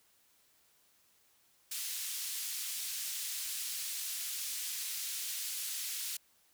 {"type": "band-pass noise", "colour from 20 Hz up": "white", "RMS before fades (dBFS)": -39, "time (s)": [1.71, 6.17], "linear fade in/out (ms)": 5, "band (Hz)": [2800, 14000], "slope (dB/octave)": 12, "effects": ["white hiss -69 dBFS RMS until 6.53 s"]}